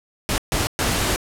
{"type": "noise bursts at uneven times", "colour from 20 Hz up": "pink", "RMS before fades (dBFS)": -21, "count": 3, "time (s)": [[0.29, 0.38], [0.52, 0.67], [0.79, 1.16]], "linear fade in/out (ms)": 0, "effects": ["low-pass 12000 Hz 12 dB/octave"]}